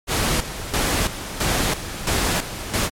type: noise with tremolo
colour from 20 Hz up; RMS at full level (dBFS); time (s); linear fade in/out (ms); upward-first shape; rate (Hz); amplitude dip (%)
pink; -20; 0.07-2.9; 50; square; 1.5; 70
effects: low-pass 12000 Hz 12 dB/octave + MP3 96 kbps

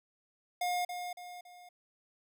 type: tone with echo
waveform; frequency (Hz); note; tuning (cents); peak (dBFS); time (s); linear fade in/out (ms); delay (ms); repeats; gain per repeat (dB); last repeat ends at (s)
square; 714; F5; +38; -31; 0.61-0.85; 5; 280; 3; -7; 1.69
effects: none

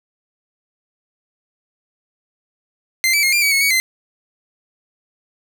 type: tone with pitch steps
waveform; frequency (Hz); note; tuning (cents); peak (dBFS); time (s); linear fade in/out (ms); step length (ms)
sawtooth; 2080 / 2306 / 2143 / 2386 / 2273 / 2190 / 2250 / 2066; C7 / D7 / C7 / D7 / C#7 / C#7 / C#7 / C7; -11 / -32 / +41 / +27 / +43 / -22 / +25 / -22; -10; 3.04-3.8; 0; 95
effects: none

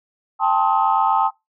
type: chord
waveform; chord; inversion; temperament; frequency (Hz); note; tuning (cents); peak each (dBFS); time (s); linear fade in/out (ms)
sine; A half-diminished seventh; third; just; 792 / 880 / 1056 / 1267.2; G5 / A5 / C6 / Eb6; +18 / 0 / +16 / +31; -19 / -18 / -22 / -21; 0.39-1.31; 50
effects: noise-tail reverb RT60 0.2 s tail -22 dB re dry + tanh soft clip ceiling -5 dBFS

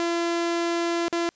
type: tone with dropouts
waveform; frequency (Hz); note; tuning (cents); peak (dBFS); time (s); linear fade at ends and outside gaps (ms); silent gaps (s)
sawtooth; 340; F4; -46; -19; 0-1.29; 0; 1.082-1.127
effects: white hiss -63 dBFS RMS until 1.35 s + resampled to 16000 Hz

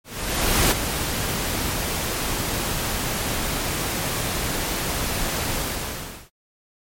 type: noise with ADSR envelope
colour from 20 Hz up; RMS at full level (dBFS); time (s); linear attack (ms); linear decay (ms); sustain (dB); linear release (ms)
pink; -17; 0.04-6.3; 670; 18; -8; 710
effects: MP3 64 kbps

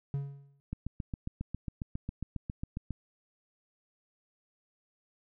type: tone with exponential decay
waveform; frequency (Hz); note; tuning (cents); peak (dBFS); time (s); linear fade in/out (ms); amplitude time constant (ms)
triangle; 140; C#3; +18; -26; 0.14-0.6; 0; 100
type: click train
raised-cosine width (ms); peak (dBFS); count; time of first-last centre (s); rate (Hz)
5; -23; 17; 0.73-2.907; 7.35
effects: none

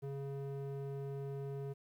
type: tone with band-pass filter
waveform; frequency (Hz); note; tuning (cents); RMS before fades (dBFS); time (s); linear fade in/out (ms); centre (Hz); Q
square; 138.59; C#3; 0; -42; 0.02-1.74; 20; 290; 5.3
effects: 12-bit

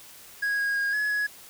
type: tone with pitch steps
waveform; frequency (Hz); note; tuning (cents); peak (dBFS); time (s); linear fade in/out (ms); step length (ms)
triangle; 1652 / 1640 / 1631 / 1694 / 1679; G#6 / G#6 / G#6 / G#6 / G#6; -10 / -22 / -32 / +34 / +18; -22; 0.42-1.27; 10; 170
effects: white hiss -48 dBFS RMS until 1.49 s

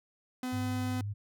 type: tone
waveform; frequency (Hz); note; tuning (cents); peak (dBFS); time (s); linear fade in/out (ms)
45% pulse; 253.3; B3; +44; -33; 0.43-1.01; 2
type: tone with vibrato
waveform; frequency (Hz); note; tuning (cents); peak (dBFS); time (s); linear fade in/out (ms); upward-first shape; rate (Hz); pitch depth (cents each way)
sine; 102.2; G#2; -27; -33; 0.52-1.14; 20; sine; 9.2; 22
effects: none

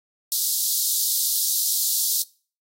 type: high-pass noise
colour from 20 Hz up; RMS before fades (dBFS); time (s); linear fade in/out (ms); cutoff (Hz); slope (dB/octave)
white; -22; 0.32-2.22; 0; 3800; 48
effects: noise-tail reverb RT60 0.4 s tail -22 dB re dry + AAC 48 kbps

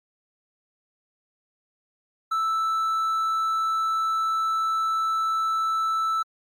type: tone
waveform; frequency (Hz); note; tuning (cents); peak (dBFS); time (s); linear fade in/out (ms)
triangle; 1318.5; E6; 0; -20; 2.31-6.23; 10
effects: Opus 48 kbps

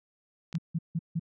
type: clicks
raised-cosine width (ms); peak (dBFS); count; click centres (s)
0.2; -27; 2; 0.528 / 0.553
type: tone bursts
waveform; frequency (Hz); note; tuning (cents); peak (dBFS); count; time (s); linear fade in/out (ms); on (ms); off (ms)
sine; 164.81; E3; 0; -26; 4; 0.54-1.196; 10; 44; 160
effects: none

